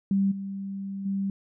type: tone with level steps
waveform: sine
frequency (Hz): 196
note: G3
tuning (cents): 0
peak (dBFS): -20 / -31 / -25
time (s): 0.11-1.3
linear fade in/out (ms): 2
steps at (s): 0.31 / 1.05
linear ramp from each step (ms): 10
effects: none